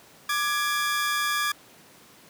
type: tone pair together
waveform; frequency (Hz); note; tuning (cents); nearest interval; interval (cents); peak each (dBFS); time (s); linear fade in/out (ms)
sawtooth; 1184.4 / 1675; D6 / G#6; +14 / +14; tritone; 600; -23; 0.29-1.52; 5
effects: pink hiss -52 dBFS RMS until 2.29 s + high-pass 150 Hz 12 dB/octave